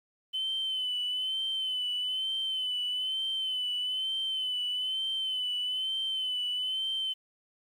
sine tone with vibrato, 3043 Hz, F#7, 48 cents sharp, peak -28 dBFS, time 0.33-7.14 s, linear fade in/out 20 ms, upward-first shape sine, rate 1.1 Hz, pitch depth 44 cents each way, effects tanh soft clip ceiling -25 dBFS + 10-bit

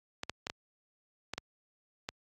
clicks, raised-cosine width 0.2 ms, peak -18 dBFS, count 7, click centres 0.234 / 0.296 / 0.469 / 0.499 / 1.336 / 1.38 / 2.089 s, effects high-pass 60 Hz 12 dB/octave + AAC 64 kbps

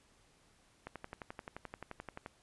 click train, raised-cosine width 0.5 ms, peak -28 dBFS, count 17, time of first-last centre 0.87-2.261 s, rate 11.5 Hz, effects pink hiss -68 dBFS RMS until 2.42 s + resampled to 24000 Hz

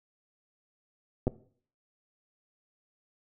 clicks, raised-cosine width 2 ms, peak -14 dBFS, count 2, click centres 1.27 / 1.278 s, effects noise-tail reverb RT60 0.5 s tail -18 dB re dry

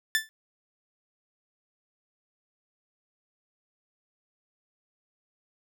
sawtooth tone with exponential decay, 1760 Hz, A6, in tune, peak -16 dBFS, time 0.15-0.29 s, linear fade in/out 0 ms, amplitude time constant 30 ms, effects none

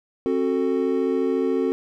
triangle chord, F# diminished, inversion second, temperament just, 266.4 / 370 / 444 Hz, C4 / F#4 / A4, +31 / 0 / +16 cents, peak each -22 dBFS, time 0.26-1.72 s, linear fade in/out 0 ms, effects none

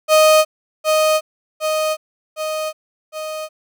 35% pulse tone with echo, 622.3 Hz, D#5, in tune, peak -7 dBFS, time 0.08-0.45 s, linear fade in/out 50 ms, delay 760 ms, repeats 4, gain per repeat -4 dB, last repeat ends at 3.49 s, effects none

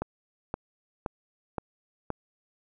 click train, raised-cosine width 1 ms, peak -16 dBFS, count 5, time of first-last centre 0.02-2.103 s, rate 1.92 Hz, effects none

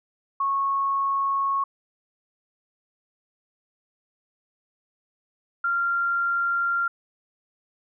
sine tone pair in turn, 1100 / 1385.9 Hz, C#6 / F6, -14 / -14 cents, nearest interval major third, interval 400 cents, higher second, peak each -21 / -21 dBFS, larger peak neither, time 0.4-1.64 / 5.64-6.88 s, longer neither, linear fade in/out 5 ms, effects none

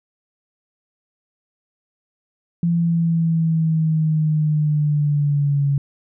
sine linear sweep, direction down, 170.6 to 140 Hz, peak -15 dBFS, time 2.63-5.78 s, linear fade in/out 2 ms, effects none

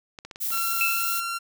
clicks, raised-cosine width 0.2 ms, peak -22 dBFS, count 7, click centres 0.188 / 0.25 / 0.312 / 0.359 / 0.505 / 0.542 / 0.575 s
violet noise, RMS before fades -28 dBFS, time 0.4-1.21 s, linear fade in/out 20 ms
sawtooth tone with pitch glide, 1359 to 1371.6 Hz, F6 to F6, -48 to -32 cents, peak -24 dBFS, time 0.51-1.39 s, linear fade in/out 20 ms, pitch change +16 cents, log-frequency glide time 0.65-0.95 s
sine tone with exponential decay, 2637 Hz, E7, in tune, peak -19 dBFS, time 0.81-1.32 s, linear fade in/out 1 ms, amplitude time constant 110 ms
effects none

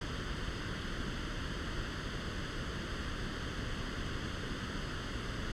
pink noise with comb filter, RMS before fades -38 dBFS, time 0.01-5.52 s, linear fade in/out 5 ms, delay 0.63 ms, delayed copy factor +0.65, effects low-pass 4000 Hz 12 dB/octave

